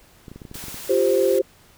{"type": "clicks", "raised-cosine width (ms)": 3, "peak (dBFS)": -25, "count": 10, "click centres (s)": [0.282, 0.316, 0.36, 0.418, 0.452, 0.514, 0.556, 0.64, 0.683, 0.744]}
{"type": "noise", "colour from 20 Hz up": "white", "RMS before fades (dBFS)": -36, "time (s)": [0.54, 1.39], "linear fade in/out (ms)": 5}
{"type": "chord", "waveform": "sine", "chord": "F suspended second", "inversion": "none", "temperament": "equal", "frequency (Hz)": [349.2, 392, 523.3], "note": ["F4", "G4", "C5"], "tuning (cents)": [0, 0, 0], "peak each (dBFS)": [-23, -19, -19], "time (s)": [0.89, 1.42], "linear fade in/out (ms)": 10}
{"effects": ["pink hiss -53 dBFS RMS until 1.77 s"]}